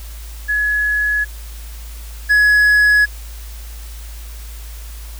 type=tone pair in turn; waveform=sine / triangle; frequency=1691 / 1684.5 Hz; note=G#6 / G#6; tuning=+31 / +24 cents; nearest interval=unison; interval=7 cents; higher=first; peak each=-14 / -7 dBFS; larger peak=second; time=0.48-1.25 / 2.29-3.06 s; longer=neither; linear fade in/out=20 ms; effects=added 55 Hz sine -29 dBFS peak until 5.19 s + white hiss -40 dBFS RMS until 5.19 s